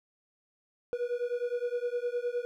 triangle beating tone pair, 480 / 489.7 Hz, B4 / B4, -49 / -15 cents, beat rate 9.7 Hz, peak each -31 dBFS, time 0.93-2.45 s, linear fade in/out 0 ms, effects none

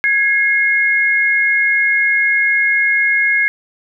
sine tone pair together, 1661.2 / 2152 Hz, G#6 / C7, 0 / +48 cents, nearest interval major third, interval 448 cents, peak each -15 / -13 dBFS, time 0.04-3.48 s, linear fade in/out 0 ms, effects none

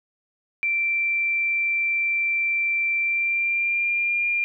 sine tone with pitch glide, 2349 to 2401 Hz, D7 to D7, 0 to +38 cents, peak -20 dBFS, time 0.63-4.44 s, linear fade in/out 0 ms, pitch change +38 cents, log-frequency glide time 2.99-4.02 s, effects none

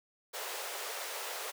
pink high-pass noise, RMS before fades -40 dBFS, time 0.33-1.52 s, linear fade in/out 20 ms, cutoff 420 Hz, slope 48 dB/octave, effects none

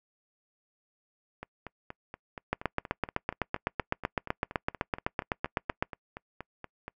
two click trains, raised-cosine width 0.5 ms, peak -12 / -24 dBFS, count 27 / 24, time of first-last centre 2.53-5.825 / 1.43-6.88 s, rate 7.89 / 4.22 Hz, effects noise-tail reverb RT60 0.1 s tail -26 dB re dry

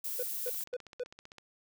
violet noise, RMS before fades -37 dBFS, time 0.04-0.64 s, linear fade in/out 5 ms
triangle tone bursts, 496.1 Hz, B4, 8 cents sharp, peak -31 dBFS, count 4, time 0.19-1.036 s, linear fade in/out 5 ms, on 39 ms, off 230 ms
click train, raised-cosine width 0.2 ms, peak -32 dBFS, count 15, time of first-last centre 0.48-1.383 s, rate 15.5 Hz
effects none

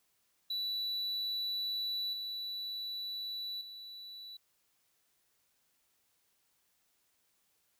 triangle tone with level steps, 3951 Hz, B7, in tune, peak -32 / -36 / -44 dBFS, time 0.5-4.37 s, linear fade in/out 5 ms, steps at 2.13 / 3.61 s, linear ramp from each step 2 ms, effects white hiss -75 dBFS RMS until 7.79 s

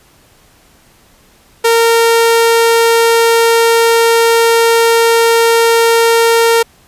sawtooth tone, 460.4 Hz, A#4, 22 cents flat, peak -3 dBFS, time 1.64-6.63 s, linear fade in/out 10 ms, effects pink hiss -47 dBFS RMS until 6.87 s + resampled to 32000 Hz

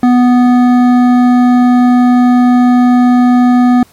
sine tone with hard clipping, 246.9 Hz, B3, in tune, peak -6 dBFS, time 0.03-3.83 s, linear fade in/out 2 ms, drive 11 dB, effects pink hiss -45 dBFS RMS until 3.92 s + MP3 64 kbps

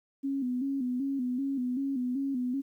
sine tone with vibrato, 261.6 Hz, C4, in tune, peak -28 dBFS, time 0.23-2.62 s, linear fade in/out 20 ms, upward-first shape square, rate 2.6 Hz, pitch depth 85 cents each way, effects 11-bit

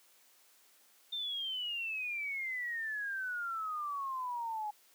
sine exponential sweep, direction down, 3631 to 830.6 Hz, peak -35 dBFS, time 1.12-4.71 s, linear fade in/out 10 ms, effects white hiss -65 dBFS RMS until 4.94 s + high-pass 300 Hz 12 dB/octave

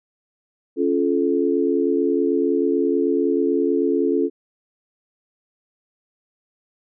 sine chord, Db augmented, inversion none, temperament just, 277.2 / 346.5 / 433.1 Hz, Db4 / F4 / A4, 0 / -14 / -27 cents, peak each -21 dBFS, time 0.76-4.3 s, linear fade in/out 50 ms, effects none

